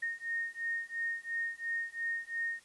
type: beating tone pair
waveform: sine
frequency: 1846 / 1848.9 Hz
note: A#6 / A#6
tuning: -17 / -15 cents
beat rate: 2.9 Hz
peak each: -37 / -37 dBFS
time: 0.02-2.6 s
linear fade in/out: 10 ms
effects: white hiss -62 dBFS RMS until 2.64 s + resampled to 24000 Hz